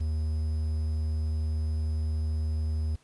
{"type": "tone with quantisation", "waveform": "triangle", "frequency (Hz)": 77.78, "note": "D#2", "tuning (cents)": 0, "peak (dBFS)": -24, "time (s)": [0, 2.96], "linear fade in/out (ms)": 10, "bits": 9, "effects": ["pink hiss -64 dBFS RMS until 3.03 s", "resampled to 24000 Hz"]}